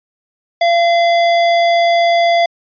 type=tone; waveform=square; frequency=684 Hz; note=F5; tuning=36 cents flat; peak=-10 dBFS; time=0.61-2.46 s; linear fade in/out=5 ms; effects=resampled to 11025 Hz